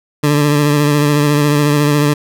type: tone with vibrato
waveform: 20% pulse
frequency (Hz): 146.83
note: D3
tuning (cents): 0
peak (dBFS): -5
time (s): 0.23-2.14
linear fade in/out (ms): 10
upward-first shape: sine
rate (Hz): 14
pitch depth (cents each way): 30
effects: none